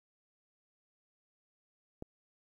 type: click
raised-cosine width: 2 ms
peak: -28 dBFS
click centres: 2.024 s
effects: 11-bit